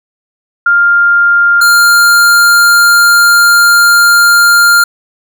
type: tone pair in turn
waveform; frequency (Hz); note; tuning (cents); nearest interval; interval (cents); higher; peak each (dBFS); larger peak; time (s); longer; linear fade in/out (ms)
sine / square; 1400 / 1400; F6 / F6; +4 / +4; unison; 0; neither; -4; neither; 0.66-1.61 / 1.61-4.84; second; 5
effects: none